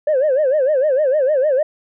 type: tone with vibrato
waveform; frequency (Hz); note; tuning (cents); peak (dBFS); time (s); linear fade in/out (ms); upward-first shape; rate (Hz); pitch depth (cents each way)
sine; 562; C#5; +24; -11; 0.07-1.63; 5; sine; 6.6; 180
effects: tanh soft clip ceiling -10 dBFS